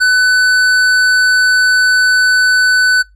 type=tone with hard clipping; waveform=triangle; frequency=1500 Hz; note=F#6; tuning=23 cents sharp; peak=-9 dBFS; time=0-3.03 s; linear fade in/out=20 ms; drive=14 dB; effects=noise-tail reverb RT60 0.2 s tail -26 dB re dry + added 50 Hz sine -43 dBFS peak until 3.15 s